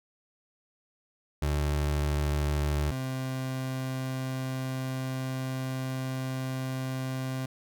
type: tone pair in turn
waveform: 30% pulse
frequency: 73.42 / 130.82 Hz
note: D2 / C3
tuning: 0 / 0 cents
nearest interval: minor seventh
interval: 1000 cents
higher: second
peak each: -23 / -28 dBFS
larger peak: first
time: 1.42-2.91 / 2.91-7.46 s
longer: second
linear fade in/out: 5 ms
effects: none